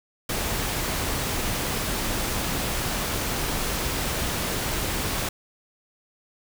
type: noise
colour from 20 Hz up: pink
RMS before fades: -27 dBFS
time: 0.29-5.29 s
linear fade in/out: 5 ms
effects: none